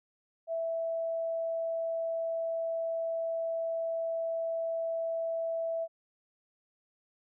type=tone; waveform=sine; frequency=659.3 Hz; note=E5; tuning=in tune; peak=-30 dBFS; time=0.47-5.88 s; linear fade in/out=50 ms; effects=none